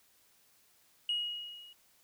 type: tone with level ramp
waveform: sine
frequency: 2891 Hz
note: F#7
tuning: 41 cents flat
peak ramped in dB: -27 to -52 dBFS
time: 1.09-1.73 s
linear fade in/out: 2 ms
effects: tanh soft clip ceiling -26 dBFS + white hiss -67 dBFS RMS until 2.03 s